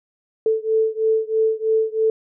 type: beating tone pair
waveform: sine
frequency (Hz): 440 / 443.1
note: A4 / A4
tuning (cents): 0 / +12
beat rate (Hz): 3.1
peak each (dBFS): -19 / -20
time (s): 0.46-2.1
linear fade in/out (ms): 2
effects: none